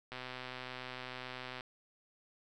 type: click train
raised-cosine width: 0.3 ms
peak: -27 dBFS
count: 190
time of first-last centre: 0.12-1.608 s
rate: 127 Hz
effects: none